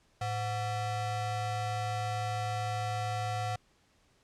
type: ring-modulated tone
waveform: square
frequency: 311.1 Hz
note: D#4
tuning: in tune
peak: -29 dBFS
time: 0.21-3.56 s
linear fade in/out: 5 ms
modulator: 420 Hz
effects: pink hiss -68 dBFS RMS until 4.23 s + low-pass 8000 Hz 12 dB/octave